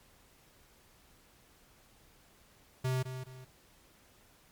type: tone with echo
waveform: square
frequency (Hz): 129.1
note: C3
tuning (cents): -23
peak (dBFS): -30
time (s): 2.84-3.03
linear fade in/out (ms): 10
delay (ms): 210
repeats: 2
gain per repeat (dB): -9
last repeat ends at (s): 3.45
effects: pink hiss -63 dBFS RMS until 4.51 s + MP3 96 kbps